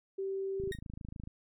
sine tone, 387.6 Hz, G4, 20 cents flat, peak -33 dBFS, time 0.18-0.72 s, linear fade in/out 10 ms
click train, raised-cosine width 5 ms, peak -31 dBFS, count 19, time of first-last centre 0.6-1.274 s, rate 26.7 Hz
30% pulse tone with exponential decay, 1864.7 Hz, A#6, in tune, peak -33 dBFS, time 0.72-0.8 s, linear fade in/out 2 ms, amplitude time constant 16 ms
effects none

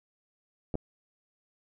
clicks, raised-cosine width 2 ms, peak -19 dBFS, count 2, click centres 0.742 / 0.754 s, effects none

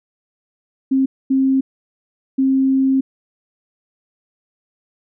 sine tone bursts at uneven times, 266.7 Hz, C4, 33 cents sharp, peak -12 dBFS, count 3, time 0.91-1.06 / 1.3-1.61 / 2.38-3.01 s, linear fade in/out 10 ms, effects none

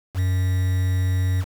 triangle tone with quantisation, 92.5 Hz, F#2, in tune, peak -16 dBFS, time 0.14-1.45 s, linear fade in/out 50 ms, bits 6, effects none

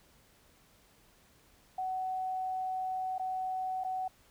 sine tone with dropouts, 749 Hz, F#5, 21 cents sharp, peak -32 dBFS, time 1.78-4.08 s, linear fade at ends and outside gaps 5 ms, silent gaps 3.182-3.195 / 3.838-3.846 s, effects pink hiss -64 dBFS RMS until 4.3 s

